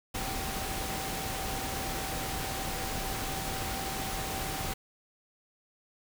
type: tone in noise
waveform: sine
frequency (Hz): 773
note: G5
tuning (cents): -24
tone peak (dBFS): -40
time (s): 0.14-4.74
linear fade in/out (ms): 10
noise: pink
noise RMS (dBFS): -35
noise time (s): 0.14-4.74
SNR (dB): -8
effects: none

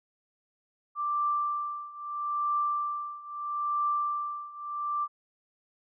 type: tone with tremolo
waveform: sine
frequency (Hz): 1177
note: D6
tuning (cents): +3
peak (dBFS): -24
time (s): 0.95-5.08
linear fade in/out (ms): 50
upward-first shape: triangle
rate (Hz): 0.77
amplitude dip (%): 90
effects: none

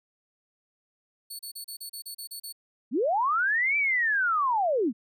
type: tone bursts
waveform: 15% pulse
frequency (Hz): 4435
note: C#8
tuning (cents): 0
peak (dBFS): -30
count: 10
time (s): 1.3-2.526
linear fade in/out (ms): 10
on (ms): 92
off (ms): 34
type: linear two-way sweep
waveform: sine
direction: up then down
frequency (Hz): 196 to 2349 to 196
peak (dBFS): -22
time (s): 2.91-4.93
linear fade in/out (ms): 50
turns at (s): 3.77
effects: none

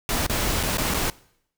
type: noise with dropouts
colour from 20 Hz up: pink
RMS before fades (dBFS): -24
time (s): 0.09-1.1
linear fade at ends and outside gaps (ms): 1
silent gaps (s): 0.265-0.297 / 0.63-0.634 / 0.772-0.782 / 0.939-0.943
effects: noise-tail reverb RT60 0.7 s tail -22 dB re dry

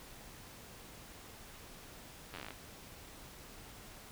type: slowing click train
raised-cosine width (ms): 0.3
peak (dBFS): -28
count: 12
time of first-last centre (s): 2.34-2.506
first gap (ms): 10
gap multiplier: 1.08
effects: pink hiss -53 dBFS RMS until 4.11 s

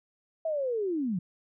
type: linear sweep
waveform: sine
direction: down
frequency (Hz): 659.3 to 164.81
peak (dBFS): -27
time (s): 0.45-1.19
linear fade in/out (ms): 5
effects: none

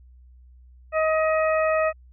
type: harmonic tone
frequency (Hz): 631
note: D#5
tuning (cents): +24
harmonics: 1 / 2 / 3 / 4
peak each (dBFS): -20 / -26 / -30 / -32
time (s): 0.92-1.93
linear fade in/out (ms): 50
effects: added 62 Hz sine -47 dBFS peak until 2.12 s

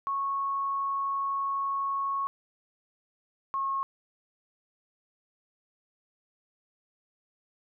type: tone pair in turn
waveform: sine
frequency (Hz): 1102 / 1088.1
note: C#6 / C#6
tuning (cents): -11 / -33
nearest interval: unison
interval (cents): 22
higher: first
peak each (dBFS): -27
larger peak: neither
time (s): 0.07-2.27 / 3.54-3.83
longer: first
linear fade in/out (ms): 0
effects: none

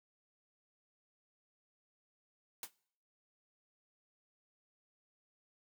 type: noise with exponential decay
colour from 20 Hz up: white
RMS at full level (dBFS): -38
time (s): 2.63-2.71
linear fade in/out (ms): 2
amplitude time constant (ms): 17
effects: noise-tail reverb RT60 0.6 s tail -23 dB re dry + high-pass 200 Hz 12 dB/octave

